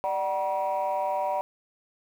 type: tone cluster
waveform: sine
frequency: 593 / 757 / 961 Hz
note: D5 / F#5 / B5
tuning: +17 / +39 / -48 cents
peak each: -28 dBFS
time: 0.04-1.41 s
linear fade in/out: 0 ms
effects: tanh soft clip ceiling -20 dBFS + 9-bit